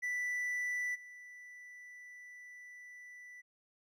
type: tone with level steps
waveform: triangle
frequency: 1975.5 Hz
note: B6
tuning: in tune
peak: -32 / -48 dBFS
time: 0.02-3.42 s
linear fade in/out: 20 ms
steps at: 0.94 s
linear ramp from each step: 20 ms
effects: none